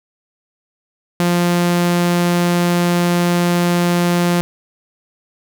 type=tone; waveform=sawtooth; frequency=174.61 Hz; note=F3; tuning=in tune; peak=-9 dBFS; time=1.2-4.41 s; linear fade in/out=0 ms; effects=none